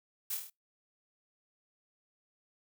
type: noise with echo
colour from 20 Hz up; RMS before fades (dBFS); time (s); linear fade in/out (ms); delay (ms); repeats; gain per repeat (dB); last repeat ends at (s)
blue; -36; 0.3-0.35; 5; 25; 6; -3; 0.5
effects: noise-tail reverb RT60 0.2 s tail -26 dB re dry